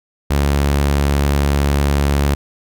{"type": "tone", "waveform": "sawtooth", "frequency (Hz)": 71, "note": "C#2", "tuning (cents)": 42, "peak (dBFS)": -9, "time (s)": [0.3, 2.35], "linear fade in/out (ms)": 10, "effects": []}